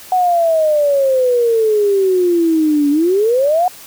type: exponential two-way sweep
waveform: sine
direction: down then up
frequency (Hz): 747 to 283.9 to 747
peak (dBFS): -10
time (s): 0.12-3.68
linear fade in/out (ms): 2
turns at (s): 2.9
effects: white hiss -37 dBFS RMS until 3.86 s